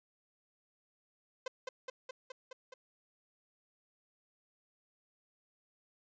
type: tone with echo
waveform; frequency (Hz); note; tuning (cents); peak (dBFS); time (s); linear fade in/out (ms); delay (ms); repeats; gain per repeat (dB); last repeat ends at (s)
sawtooth; 516; C5; -24; -32; 1.46-1.48; 5; 210; 6; -2; 2.74
effects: resampled to 16000 Hz